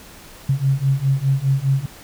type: beating tone pair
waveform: sine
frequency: 133.5 / 138.4 Hz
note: C3 / C#3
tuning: +35 / -2 cents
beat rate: 4.9 Hz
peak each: -19 / -18 dBFS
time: 0.49-1.86 s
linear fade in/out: 5 ms
effects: pink hiss -42 dBFS RMS until 2.03 s